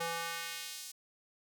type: tone with high-pass filter sweep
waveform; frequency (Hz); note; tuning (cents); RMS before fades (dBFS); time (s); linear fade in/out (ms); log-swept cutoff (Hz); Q
square; 167.3; E3; +26; -40; 0-0.92; 10; 570 to 6100; 0.86
effects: none